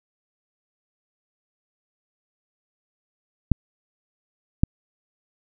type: clicks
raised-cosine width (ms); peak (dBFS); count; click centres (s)
5; -3; 2; 3.517 / 4.635
effects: none